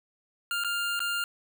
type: tone with dropouts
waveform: 25% pulse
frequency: 1400 Hz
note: F6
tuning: 4 cents sharp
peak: -24 dBFS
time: 0.51-1.24 s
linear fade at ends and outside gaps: 1 ms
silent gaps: 0.638-0.646 / 0.993-1.003 s
effects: none